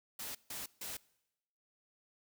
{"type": "noise bursts", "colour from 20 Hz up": "white", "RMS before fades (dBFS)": -43, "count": 3, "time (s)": [0.19, 0.97], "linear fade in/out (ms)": 5, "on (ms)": 160, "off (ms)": 150, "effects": ["noise-tail reverb RT60 0.9 s tail -23 dB re dry"]}